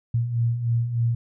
sine beating tone pair, 114.9 / 118.2 Hz, A#2 / A#2, -25 / +24 cents, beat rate 3.3 Hz, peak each -28 / -21 dBFS, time 0.14-1.15 s, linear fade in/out 5 ms, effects none

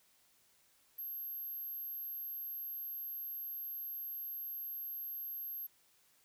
sine tone, 12530 Hz, G9, 2 cents flat, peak -40 dBFS, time 0.98-5.67 s, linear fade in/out 10 ms, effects white hiss -70 dBFS RMS until 6.24 s

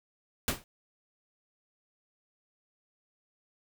pink noise with exponential decay, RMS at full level -24 dBFS, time 0.48-0.64 s, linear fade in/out 1 ms, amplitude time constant 34 ms, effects none

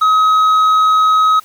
sine tone with tanh clipping, 1271 Hz, D#6, 36 cents sharp, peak -9 dBFS, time 0.01-1.4 s, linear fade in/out 10 ms, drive 5 dB, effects white hiss -44 dBFS RMS until 1.44 s

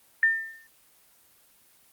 sine tone with exponential decay, 1801 Hz, A6, 40 cents sharp, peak -15 dBFS, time 0.23-0.67 s, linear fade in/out 1 ms, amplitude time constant 94 ms, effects white hiss -60 dBFS RMS until 1.92 s + Opus 24 kbps

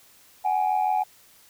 sine tone pair together, 748.8 / 835 Hz, F#5 / G#5, +20 / +9 cents, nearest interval major second, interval 189 cents, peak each -22 dBFS, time 0.44-1.04 s, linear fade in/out 20 ms, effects tanh soft clip ceiling -16 dBFS + white hiss -55 dBFS RMS until 1.49 s

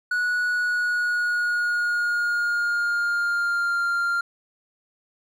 triangle tone with pitch glide, 1466 to 1393.3 Hz, F#6 to F6, -16 to -4 cents, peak -19 dBFS, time 0.11-4.21 s, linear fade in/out 5 ms, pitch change -88 cents, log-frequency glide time 0.49-3.82 s, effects none

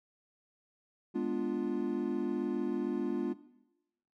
triangle chord, G# diminished seventh, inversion none, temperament equal, 207.7 / 246.9 / 293.7 / 349.2 Hz, G#3 / B3 / D4 / F4, 0 / 0 / 0 / 0 cents, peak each -36 / -34 / -34 / -33 dBFS, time 1.14-3.34 s, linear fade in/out 20 ms, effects noise-tail reverb RT60 0.9 s tail -17 dB re dry

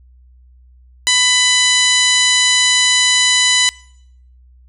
harmonic tone, 997 Hz, B5, 16 cents sharp, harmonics 1 / 2 / 3 / 4 / 5 / 6 / 7 / 8 / 9 / 10, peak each -26 / -17 / -17 / -16 / -24 / -23 / -18 / -28 / -25 / -28 dBFS, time 1.07-3.69 s, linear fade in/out 0 ms, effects noise-tail reverb RT60 0.7 s tail -23 dB re dry + added 62 Hz sine -43 dBFS peak until 4.68 s

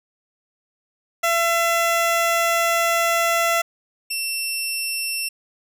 15% pulse tone pair in turn, 675 / 2700 Hz, E5 / E7, +41 / +41 cents, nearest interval 2 octaves, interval 2400 cents, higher second, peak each -11 / -16 dBFS, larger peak first, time 1.23-3.62 / 4.1-5.29 s, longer first, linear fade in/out 10 ms, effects none

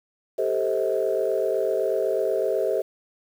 sine chord, A half-diminished seventh, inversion third, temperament equal with one note detuned, 392 / 440 / 523.3 / 637.5 Hz, G4 / A4 / C5 / Eb5, 0 / 0 / 0 / +42 cents, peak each -26 dBFS, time 0.38-2.82 s, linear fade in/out 10 ms, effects tanh soft clip ceiling -12 dBFS + 8-bit

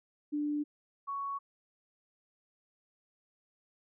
sine tone pair in turn, 295.2 / 1114.5 Hz, D4 / C#6, +9 / +9 cents, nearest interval octave + major seventh, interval 2300 cents, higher second, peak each -30 / -34 dBFS, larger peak first, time 0.32-0.64 / 1.07-1.39 s, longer neither, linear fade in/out 20 ms, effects none

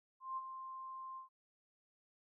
sine tone with ADSR envelope, 1051 Hz, C6, 7 cents sharp, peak -37 dBFS, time 0.2-1.29 s, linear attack 170 ms, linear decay 35 ms, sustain -8 dB, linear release 120 ms, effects none

